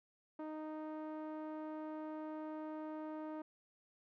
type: tone with low-pass filter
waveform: sawtooth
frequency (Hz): 309.9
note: D#4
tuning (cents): -7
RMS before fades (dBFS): -45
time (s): 0.39-3.42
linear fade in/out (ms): 5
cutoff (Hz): 1000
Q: 1.2
effects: none